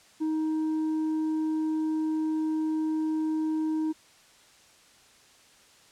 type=tone with tanh clipping; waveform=triangle; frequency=313.7 Hz; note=D#4; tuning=14 cents sharp; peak=-26 dBFS; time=0.2-3.93 s; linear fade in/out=20 ms; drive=8 dB; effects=white hiss -57 dBFS RMS until 5.91 s + low-pass 8000 Hz 12 dB/octave